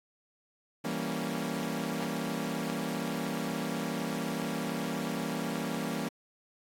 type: chord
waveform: sawtooth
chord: E diminished seventh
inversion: none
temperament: equal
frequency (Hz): 164.81 / 196 / 233.1 / 277.2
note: E3 / G3 / Bb3 / Db4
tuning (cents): 0 / 0 / 0 / 0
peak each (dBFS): -34 / -34 / -32 / -34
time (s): 0.84-6.09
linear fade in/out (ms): 10
effects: AAC 64 kbps